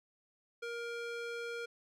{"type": "tone with band-pass filter", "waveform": "square", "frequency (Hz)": 470, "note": "A#4", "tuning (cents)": 14, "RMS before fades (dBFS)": -41, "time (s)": [0.62, 1.66], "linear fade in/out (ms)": 10, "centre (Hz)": 1600, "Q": 0.6, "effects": []}